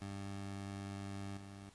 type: tone with level steps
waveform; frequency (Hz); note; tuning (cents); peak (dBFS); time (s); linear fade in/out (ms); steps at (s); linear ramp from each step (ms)
20% pulse; 98.9; G2; +16; -38 / -45; 0.01-1.7; 10; 1.37; 5
effects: pink hiss -64 dBFS RMS until 1.74 s + resampled to 24000 Hz